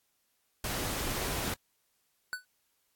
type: noise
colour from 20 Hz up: pink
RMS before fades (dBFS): -34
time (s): 0.64-1.54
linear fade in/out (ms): 2
type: tone with exponential decay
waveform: square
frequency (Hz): 1493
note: F#6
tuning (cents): +15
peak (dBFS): -30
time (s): 2.33-2.45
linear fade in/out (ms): 0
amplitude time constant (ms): 26
effects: white hiss -75 dBFS RMS until 2.95 s + AAC 64 kbps